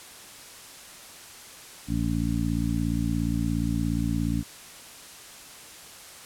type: harmonic tone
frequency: 57.1 Hz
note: A#1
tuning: 35 cents flat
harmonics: 1 / 2 / 3 / 4 / 5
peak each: -30 / -30 / -30 / -30 / -30 dBFS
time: 1.87-4.44 s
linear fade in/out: 50 ms
effects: white hiss -45 dBFS RMS until 6.25 s + low-pass 11000 Hz 12 dB/octave